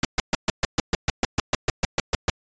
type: noise bursts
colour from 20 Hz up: pink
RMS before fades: -20 dBFS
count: 16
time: 0.03-2.3 s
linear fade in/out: 2 ms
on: 20 ms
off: 130 ms
effects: resampled to 16000 Hz